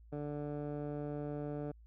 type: tone with low-pass filter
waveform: 15% pulse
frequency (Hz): 146.83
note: D3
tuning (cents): 0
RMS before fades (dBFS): -40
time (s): 0.12-1.72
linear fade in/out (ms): 10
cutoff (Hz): 750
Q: 1
effects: added 56 Hz sine -55 dBFS peak until 1.86 s